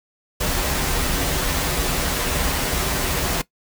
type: noise with comb filter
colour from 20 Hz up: pink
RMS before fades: -22 dBFS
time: 0.4-3.42 s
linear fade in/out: 10 ms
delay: 9.3 ms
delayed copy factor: -0.55
effects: noise-tail reverb RT60 0.1 s tail -18 dB re dry